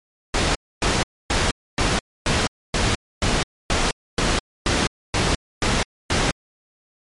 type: noise bursts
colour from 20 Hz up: pink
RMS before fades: -19 dBFS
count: 13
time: 0.34-6.31 s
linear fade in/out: 2 ms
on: 210 ms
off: 270 ms
effects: low-pass 7000 Hz 12 dB/octave + MP3 48 kbps